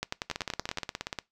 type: two click trains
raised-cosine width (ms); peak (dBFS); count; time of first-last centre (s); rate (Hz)
0.2; -15 / -13; 16 / 9; 0.3-1.188 / 0.03-0.785; 16.9 / 10.6
effects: noise-tail reverb RT60 0.2 s tail -22 dB re dry